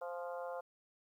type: harmonic tone with a mistuned harmonic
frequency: 174.61 Hz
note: F3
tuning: in tune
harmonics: 3 / 4 / 5 / 6 / 7 / 8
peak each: -42 / -46 / -50 / -51 / -55 / -54 dBFS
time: 0.01-0.61 s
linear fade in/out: 10 ms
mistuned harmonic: 5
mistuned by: -26 cents
effects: 12-bit